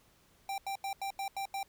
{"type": "tone bursts", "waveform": "square", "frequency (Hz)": 786, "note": "G5", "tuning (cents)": 4, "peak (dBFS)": -35, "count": 7, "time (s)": [0.49, 1.63], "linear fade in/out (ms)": 2, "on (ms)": 90, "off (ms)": 85, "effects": ["pink hiss -66 dBFS RMS until 1.68 s"]}